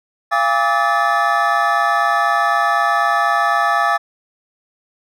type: tone cluster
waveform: triangle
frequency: 688 / 812 / 1155 / 1283 / 1749 Hz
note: F5 / G#5 / D6 / E6 / A6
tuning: -26 / -39 / -29 / -47 / -11 cents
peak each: -18 dBFS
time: 0.31-3.98 s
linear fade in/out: 20 ms
effects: none